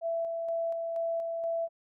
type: tone with tremolo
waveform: sine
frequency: 666 Hz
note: E5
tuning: 18 cents sharp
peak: -28 dBFS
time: 0.01-1.69 s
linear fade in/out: 50 ms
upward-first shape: square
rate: 2.1 Hz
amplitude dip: 30%
effects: none